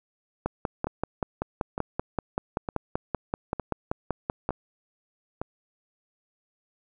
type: two click trains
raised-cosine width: 1 ms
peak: -12 / -16 dBFS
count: 22 / 6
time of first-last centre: 0.46-4.491 / 0.87-5.415 s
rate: 5.21 / 1.1 Hz
effects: none